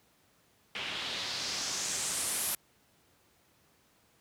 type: noise with low-pass filter sweep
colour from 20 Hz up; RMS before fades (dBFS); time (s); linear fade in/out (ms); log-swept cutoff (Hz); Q
white; -35; 0.75-2.55; 2; 2800 to 12000; 2.3
effects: pink hiss -67 dBFS RMS until 4.2 s + high-pass 80 Hz 12 dB/octave